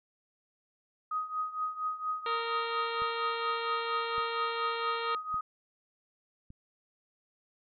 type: tone with tremolo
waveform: sine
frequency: 1253 Hz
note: D#6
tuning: 12 cents sharp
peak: -28 dBFS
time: 1.11-5.41 s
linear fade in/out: 5 ms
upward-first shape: triangle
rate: 4.3 Hz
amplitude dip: 85%
type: harmonic tone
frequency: 462.7 Hz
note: A#4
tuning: 13 cents flat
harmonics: 1 / 2 / 3 / 4 / 5 / 6 / 7 / 8 / 9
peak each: -37 / -40 / -42 / -43 / -44 / -45 / -45 / -46 / -47 dBFS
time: 2.26-5.15 s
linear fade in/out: 2 ms
type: click train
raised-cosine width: 5 ms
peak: -37 dBFS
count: 4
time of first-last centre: 3.02-6.504 s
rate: 0.861 Hz
effects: none